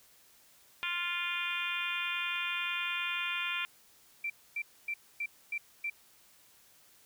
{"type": "harmonic tone", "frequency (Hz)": 349.4, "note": "F4", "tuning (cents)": 1, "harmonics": [3, 4, 5, 6, 7, 8, 9, 10], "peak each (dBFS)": [-43, -40, -43, -44, -35, -41, -43, -44], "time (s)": [0.83, 3.65], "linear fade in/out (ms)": 0}
{"type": "tone bursts", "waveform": "sine", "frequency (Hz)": 2349, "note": "D7", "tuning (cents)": 0, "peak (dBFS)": -32, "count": 6, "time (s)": [4.24, 5.9], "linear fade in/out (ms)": 5, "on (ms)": 60, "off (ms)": 260}
{"effects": ["white hiss -62 dBFS RMS until 7.05 s"]}